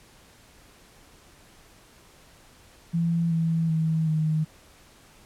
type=tone with pitch steps; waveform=sine; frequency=168 / 163.97 / 160.04 / 156.21 Hz; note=E3 / E3 / D#3 / D#3; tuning=+33 / -9 / +49 / +7 cents; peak=-21 dBFS; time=2.93-4.45 s; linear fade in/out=20 ms; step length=380 ms; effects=pink hiss -54 dBFS RMS until 5.25 s + low-pass 12000 Hz 12 dB/octave